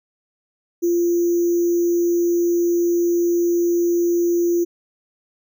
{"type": "tone with sample-and-hold", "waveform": "sine", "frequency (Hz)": 345.3, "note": "F4", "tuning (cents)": -20, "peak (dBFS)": -15, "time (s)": [0.82, 4.65], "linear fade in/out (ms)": 20, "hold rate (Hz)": 6300, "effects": []}